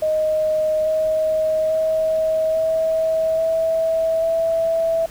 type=tone with pitch steps; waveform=sine; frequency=622.3 / 629.2 / 636.1 / 643.1 / 650.2 / 657.4 Hz; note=D#5 / D#5 / D#5 / E5 / E5 / E5; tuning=0 / +19 / +38 / -43 / -24 / -5 cents; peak=-16 dBFS; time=0.02-5.06 s; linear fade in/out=5 ms; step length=840 ms; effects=pink hiss -42 dBFS RMS until 5.1 s